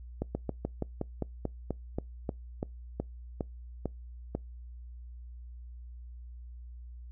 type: slowing click train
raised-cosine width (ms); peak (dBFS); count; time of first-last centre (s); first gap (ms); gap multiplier
2; -18; 16; 0.22-4.35; 130; 1.1
effects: noise-tail reverb RT60 0.2 s tail -26 dB re dry + added 60 Hz sine -43 dBFS peak until 7.11 s